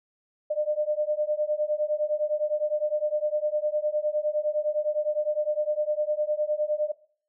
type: beating tone pair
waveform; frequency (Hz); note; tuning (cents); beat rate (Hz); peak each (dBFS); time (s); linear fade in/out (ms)
sine; 598 / 607.8; D5 / D#5; +31 / -41; 9.8; -27; 0.5-6.92; 10
effects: noise-tail reverb RT60 0.5 s tail -18 dB re dry